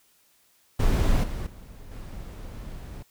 brown noise with level steps, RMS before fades -21 / -31 / -44 / -38 dBFS, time 0.79-3.03 s, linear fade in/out 10 ms, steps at 1.23 / 1.46 / 1.91 s, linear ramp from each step 10 ms, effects white hiss -63 dBFS RMS until 3.1 s

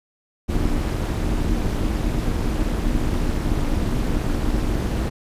brown noise with amplitude modulation, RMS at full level -18 dBFS, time 0.48-5.1 s, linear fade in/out 20 ms, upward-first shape sine, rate 270 Hz, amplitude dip 75%, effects resampled to 32000 Hz

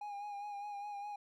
triangle tone with vibrato, 818 Hz, G#5, 26 cents flat, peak -39 dBFS, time 0.01-1.16 s, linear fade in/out 5 ms, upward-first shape sine, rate 4.9 Hz, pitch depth 33 cents each way, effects none

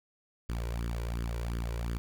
sawtooth tone with flanger, 57.9 Hz, A#1, 11 cents flat, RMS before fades -34 dBFS, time 0.49-1.98 s, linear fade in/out 0 ms, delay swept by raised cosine 0.61 to 2.11 ms, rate 2.8 Hz, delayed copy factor +0.75, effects 10-bit

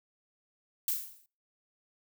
violet noise with exponential decay, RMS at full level -27 dBFS, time 0.88-1.26 s, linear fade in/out 2 ms, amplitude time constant 81 ms, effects noise-tail reverb RT60 0.4 s tail -25 dB re dry

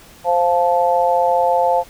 sine chord, F major, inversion second, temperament just, 523.8 / 698.5 / 873.1 Hz, C5 / F5 / A5, +2 / 0 / -14 cents, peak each -17 dBFS, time 0.24-1.84 s, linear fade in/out 50 ms, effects pink hiss -44 dBFS RMS until 1.89 s

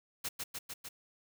white noise with echo, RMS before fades -37 dBFS, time 0.24-0.29 s, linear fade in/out 10 ms, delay 150 ms, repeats 4, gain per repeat -2 dB, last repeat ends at 0.89 s, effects none

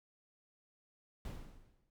brown noise with exponential decay, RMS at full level -39 dBFS, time 1.25-1.9 s, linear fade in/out 2 ms, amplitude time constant 140 ms, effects none

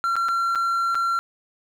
triangle tone with dropouts, 1366 Hz, F6, 39 cents flat, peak -18 dBFS, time 0.04-1.19 s, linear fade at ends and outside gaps 0 ms, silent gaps 0.156-0.165 / 0.285-0.289 / 0.55-0.556 / 0.946-0.953 s, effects none

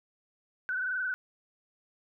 sine tone with frequency modulation, 1500 Hz, F#6, 23 cents sharp, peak -29 dBFS, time 0.69-1.14 s, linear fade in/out 0 ms, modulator 21.8 Hz, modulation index 2.1, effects none

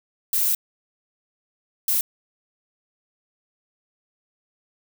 violet noise bursts at uneven times, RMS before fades -21 dBFS, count 2, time 0.33-0.55 / 1.88-2.01 s, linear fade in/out 2 ms, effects none

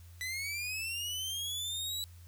sawtooth linear sweep, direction up, 1975.5 to 3951 Hz, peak -32 dBFS, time 0.21-2.04 s, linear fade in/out 0 ms, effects added 86 Hz sine -50 dBFS peak until 2.27 s + white hiss -63 dBFS RMS until 2.27 s

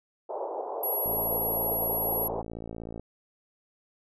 pink band-pass noise, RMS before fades -34 dBFS, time 0.29-2.42 s, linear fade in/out 10 ms, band 400 to 920 Hz, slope 48 dB/octave
sine tone, 11410 Hz, F9, 36 cents sharp, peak -27 dBFS, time 0.83-2.28 s, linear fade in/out 5 ms
click train, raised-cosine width 2 ms, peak -25 dBFS, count 110, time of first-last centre 1.06-2.996 s, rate 56.3 Hz
effects none

